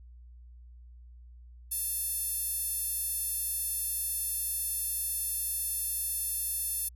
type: tone with high-pass filter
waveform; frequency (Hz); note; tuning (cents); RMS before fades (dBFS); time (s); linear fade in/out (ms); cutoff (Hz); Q
10% pulse; 882; A5; +4; -33; 1.71-6.89; 10; 10000; 7.2
effects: added 60 Hz sine -48 dBFS peak until 6.95 s